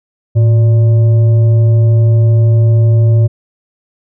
sine tone with frequency modulation, 110.9 Hz, A2, 14 cents sharp, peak -5 dBFS, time 0.35-3.28 s, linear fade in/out 20 ms, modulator 474 Hz, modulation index 0.22, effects none

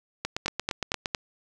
two click trains, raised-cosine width 0.2 ms, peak -9 / -11 dBFS, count 4 / 8, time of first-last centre 0.46-1.148 / 0.25-1.058 s, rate 4.36 / 8.66 Hz, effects none

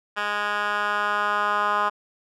10% pulse tone with band-pass filter sweep, 206.9 Hz, G#3, 6 cents flat, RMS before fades -24 dBFS, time 0.16-1.9 s, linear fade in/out 20 ms, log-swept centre 1800 to 1200 Hz, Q 2.7, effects none

